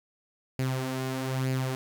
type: tone with flanger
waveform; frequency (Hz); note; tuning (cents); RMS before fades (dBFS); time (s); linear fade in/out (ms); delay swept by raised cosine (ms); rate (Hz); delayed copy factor
sawtooth; 130.81; C3; 0; -30; 0.59-1.75; 0; 0.42 to 4.92; 1.1; +0.55
effects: none